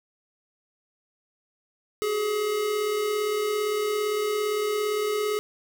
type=tone pair together; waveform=square; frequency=384.5 / 422.1 Hz; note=G4 / G#4; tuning=-33 / +28 cents; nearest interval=major second; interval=161 cents; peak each=-35 / -25 dBFS; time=2.02-5.39 s; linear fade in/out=0 ms; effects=none